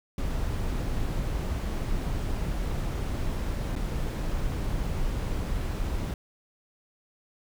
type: noise with dropouts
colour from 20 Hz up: brown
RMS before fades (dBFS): -29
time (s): 0.18-6.14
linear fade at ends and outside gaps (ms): 2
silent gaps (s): 3.755-3.761
effects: none